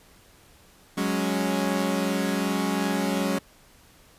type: chord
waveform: sawtooth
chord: F# suspended second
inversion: none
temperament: equal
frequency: 185 / 207.7 / 277.2 Hz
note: F#3 / G#3 / C#4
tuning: 0 / 0 / 0 cents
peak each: -24 dBFS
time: 0.97-3.39 s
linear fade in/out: 10 ms
effects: pink hiss -55 dBFS RMS until 4.18 s + resampled to 32000 Hz